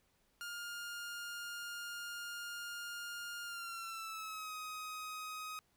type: tone with pitch glide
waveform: sawtooth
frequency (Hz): 1412 to 1257.9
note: F6 to D#6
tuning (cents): +19 to +19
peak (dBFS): -39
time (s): 0.41-5.59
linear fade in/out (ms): 0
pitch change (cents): -200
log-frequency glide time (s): 3.44-4.54
effects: pink hiss -75 dBFS RMS until 5.76 s